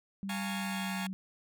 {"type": "tone with pitch glide", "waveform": "sine", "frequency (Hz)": [196, 189.65], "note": ["G3", "F#3"], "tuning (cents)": [0, 43], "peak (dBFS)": -35, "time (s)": [0.23, 1.13], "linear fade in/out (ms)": 0, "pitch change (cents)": -57, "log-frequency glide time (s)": [0.46, 1]}
{"type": "chord", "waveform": "15% pulse", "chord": "Bb minor seventh", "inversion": "second", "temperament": "equal with one note detuned", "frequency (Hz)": [698.5, 830.6, 913.7, 1108.7], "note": ["F5", "Ab5", "Bb5", "Db6"], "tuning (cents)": [0, 0, -35, 0], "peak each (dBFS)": [-37, -34, -36, -38], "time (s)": [0.29, 1.07], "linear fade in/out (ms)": 5}
{"effects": []}